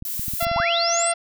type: clicks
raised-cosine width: 5 ms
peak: -20 dBFS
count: 9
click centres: 0.024 / 0.195 / 0.282 / 0.337 / 0.427 / 0.468 / 0.515 / 0.562 / 0.601 s
type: noise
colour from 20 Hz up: violet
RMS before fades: -28 dBFS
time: 0.05-0.45 s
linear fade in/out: 2 ms
type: harmonic tone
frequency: 681 Hz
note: F5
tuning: 44 cents flat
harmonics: 1 / 2 / 3 / 4 / 5 / 6 / 7 / 8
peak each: -22 / -28 / -32 / -34 / -36 / -38 / -39 / -40 dBFS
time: 0.4-1.14 s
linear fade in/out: 10 ms
type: linear sweep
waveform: sine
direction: up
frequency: 690 to 8870 Hz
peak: -21 dBFS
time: 0.56-1.12 s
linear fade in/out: 5 ms
effects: none